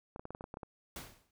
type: clicks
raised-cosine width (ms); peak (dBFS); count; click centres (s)
1; -29; 10; 0.161 / 0.195 / 0.254 / 0.306 / 0.349 / 0.409 / 0.441 / 0.541 / 0.571 / 0.632
type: noise with exponential decay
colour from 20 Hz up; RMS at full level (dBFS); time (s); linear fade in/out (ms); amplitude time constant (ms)
pink; -41; 0.96-1.31; 2; 75
effects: none